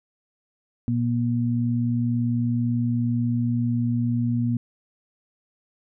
sine tone pair together, 118.9 / 239.1 Hz, A#2 / A#3, +35 / +44 cents, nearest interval octave, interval 1209 cents, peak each -23 dBFS, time 0.88-4.57 s, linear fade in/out 0 ms, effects none

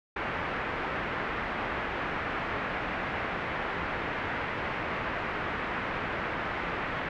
white low-pass noise, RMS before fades -33 dBFS, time 0.16-7.09 s, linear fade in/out 5 ms, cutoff 2100 Hz, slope 24 dB/octave, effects none

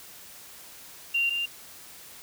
sine tone pair in turn, 2770 / 2789 Hz, F7 / F7, -15 / -3 cents, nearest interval unison, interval 12 cents, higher second, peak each -22 / -26 dBFS, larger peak first, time 1.14-1.3 / 1.3-1.46 s, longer neither, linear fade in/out 10 ms, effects white hiss -47 dBFS RMS until 2.22 s

